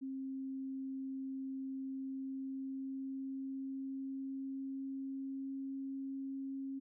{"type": "tone with pitch glide", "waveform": "sine", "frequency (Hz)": [266.8, 270.5], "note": ["C4", "C#4"], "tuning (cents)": [34, -42], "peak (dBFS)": -39, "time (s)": [0.01, 6.8], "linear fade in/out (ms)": 20, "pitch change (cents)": 24, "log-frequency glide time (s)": [1.84, 5.7], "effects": []}